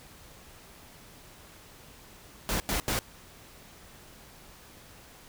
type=noise bursts at uneven times; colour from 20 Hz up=pink; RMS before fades=-29 dBFS; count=3; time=2.49-2.6 / 2.69-2.8 / 2.88-2.99 s; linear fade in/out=0 ms; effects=pink hiss -52 dBFS RMS until 5.28 s